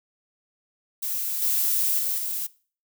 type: noise with level steps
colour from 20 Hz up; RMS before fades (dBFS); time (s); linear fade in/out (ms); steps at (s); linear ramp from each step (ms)
violet; -28 / -23 / -26 / -29; 1.02-2.47; 10; 1.42 / 1.99 / 2.18; 2
effects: noise-tail reverb RT60 0.4 s tail -20 dB re dry

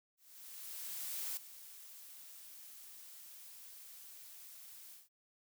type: noise with ADSR envelope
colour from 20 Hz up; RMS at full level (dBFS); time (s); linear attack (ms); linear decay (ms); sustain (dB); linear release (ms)
blue; -40; 0.17-5.09; 1200; 3; -14; 170
effects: none

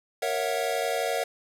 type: chord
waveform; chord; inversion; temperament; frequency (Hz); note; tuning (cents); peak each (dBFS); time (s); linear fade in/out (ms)
square; F# dominant seventh; first; equal with one note detuned; 466.2 / 554.4 / 659.3 / 730.6; A#4 / C#5 / E5 / F#5; 0 / 0 / 0 / -22; -32; 0.22-1.24; 5
effects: resampled to 32000 Hz + 8-bit

